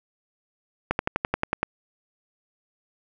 slowing click train, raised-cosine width 0.5 ms, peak -7 dBFS, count 9, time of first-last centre 0.91-1.63 s, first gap 81 ms, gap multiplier 1.03, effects none

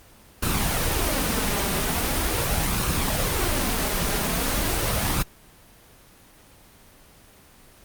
pink noise with flanger, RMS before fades -23 dBFS, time 0.42-5.23 s, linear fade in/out 10 ms, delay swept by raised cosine 0.73 to 5.03 ms, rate 0.41 Hz, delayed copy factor +0.5, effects pink hiss -51 dBFS RMS until 7.84 s + Opus 24 kbps

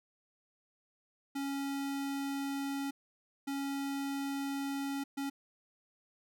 square tone bursts at uneven times, 277.2 Hz, C#4, in tune, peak -35 dBFS, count 3, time 1.35-2.91 / 3.47-5.04 / 5.17-5.3 s, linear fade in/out 10 ms, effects none

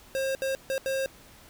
square tone bursts at uneven times, 535 Hz, C5, 38 cents sharp, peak -27 dBFS, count 4, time 0.15-0.35 / 0.42-0.55 / 0.7-0.78 / 0.86-1.06 s, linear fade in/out 0 ms, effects pink hiss -53 dBFS RMS until 1.49 s

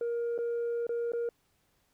sine tone with dropouts, 470.6 Hz, A#4, 16 cents sharp, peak -27 dBFS, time 0.01-1.29 s, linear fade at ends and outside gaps 2 ms, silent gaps 0.379-0.387 / 0.868-0.892 / 1.12-1.134 s, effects tanh soft clip ceiling -28 dBFS + pink hiss -72 dBFS RMS until 1.93 s

